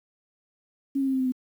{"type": "tone with pitch steps", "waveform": "sine", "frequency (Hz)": [274.5, 270.4, 266.4, 262.4, 258.5, 254.6], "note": ["C#4", "C#4", "C4", "C4", "C4", "C4"], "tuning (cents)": [-17, -43, 31, 5, -21, -47], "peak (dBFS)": -22, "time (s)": [0.95, 1.322], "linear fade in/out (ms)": 10, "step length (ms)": 62, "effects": ["9-bit"]}